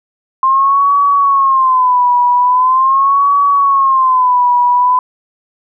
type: tone with vibrato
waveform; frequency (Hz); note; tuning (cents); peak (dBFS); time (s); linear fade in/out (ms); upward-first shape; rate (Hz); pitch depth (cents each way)
sine; 1051; C6; +7; -7; 0.43-4.99; 2; sine; 0.42; 130
effects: none